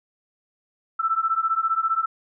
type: beating tone pair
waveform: sine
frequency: 1318.5 / 1333.5 Hz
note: E6 / E6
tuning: 0 / +20 cents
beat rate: 15 Hz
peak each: -23 dBFS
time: 0.99-2.06 s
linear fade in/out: 10 ms
effects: none